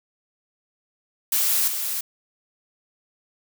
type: noise with echo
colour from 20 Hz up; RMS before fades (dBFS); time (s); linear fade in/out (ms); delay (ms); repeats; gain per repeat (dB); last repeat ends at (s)
blue; -21; 1.32-1.68; 5; 330; 1; -6; 2.01
effects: none